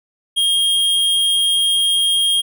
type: tone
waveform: square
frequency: 3239 Hz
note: G#7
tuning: 44 cents flat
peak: -14 dBFS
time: 0.36-2.42 s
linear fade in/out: 20 ms
effects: none